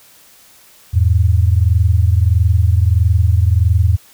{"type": "tone pair together", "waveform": "sine", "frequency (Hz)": [83.15, 104.7], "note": ["E2", "G#2"], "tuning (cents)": [16, 15], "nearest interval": "major third", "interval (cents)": 399, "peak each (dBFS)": [-11, -13], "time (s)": [0.93, 3.97], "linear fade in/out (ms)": 20, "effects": ["white hiss -46 dBFS RMS until 4.13 s"]}